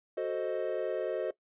triangle chord, F# diminished seventh, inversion none, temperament equal, 370 / 440 / 523.3 / 622.3 Hz, F#4 / A4 / C5 / Eb5, 0 / 0 / 0 / 0 cents, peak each -34 dBFS, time 0.17-1.31 s, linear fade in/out 5 ms, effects noise-tail reverb RT60 0.1 s tail -19 dB re dry + resampled to 8000 Hz

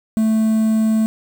triangle tone with quantisation, 220 Hz, A3, in tune, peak -11 dBFS, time 0.17-1.06 s, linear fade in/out 0 ms, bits 6, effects none

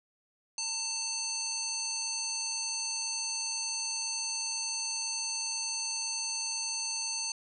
harmonic tone with a mistuned harmonic, 891 Hz, A5, 22 cents sharp, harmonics 1 / 3 / 5 / 7 / 9 / 10, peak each -46 / -43 / -36 / -35 / -47 / -42 dBFS, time 0.58-7.32 s, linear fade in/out 2 ms, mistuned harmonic 10, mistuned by -31 cents, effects none

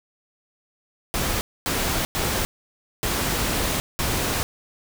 pink noise bursts at uneven times, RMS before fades -24 dBFS, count 5, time 1.14-1.41 / 1.66-2.05 / 2.15-2.45 / 3.03-3.8 / 3.99-4.43 s, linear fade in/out 0 ms, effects none

